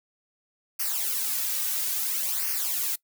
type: noise with flanger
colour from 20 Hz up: blue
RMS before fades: -28 dBFS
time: 0.79-2.96 s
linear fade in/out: 10 ms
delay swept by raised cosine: 0.26 to 2.96 ms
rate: 0.59 Hz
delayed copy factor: -0.75
effects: noise-tail reverb RT60 0.1 s tail -22 dB re dry